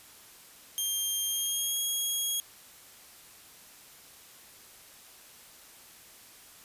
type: tone with pitch glide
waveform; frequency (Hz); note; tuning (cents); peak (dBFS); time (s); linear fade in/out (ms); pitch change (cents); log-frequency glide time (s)
10% pulse; 3200 to 3292; G7 to G#7; +35 to -16; -21; 0.78-2.4; 0; +49; 1.28-1.78
effects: white hiss -53 dBFS RMS until 6.64 s + resampled to 32000 Hz